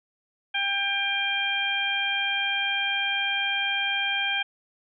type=harmonic tone; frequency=796 Hz; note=G5; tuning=26 cents sharp; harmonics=1 / 2 / 3 / 4; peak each=-33 / -29 / -28 / -28 dBFS; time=0.54-4.43 s; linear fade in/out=10 ms; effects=none